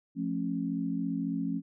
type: chord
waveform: sine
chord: F augmented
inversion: none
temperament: just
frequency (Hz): 174.61 / 218.3 / 272.8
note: F3 / A3 / C#4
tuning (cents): 0 / -13 / -28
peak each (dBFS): -34 / -35 / -32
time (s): 0.15-1.62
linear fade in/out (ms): 50
effects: none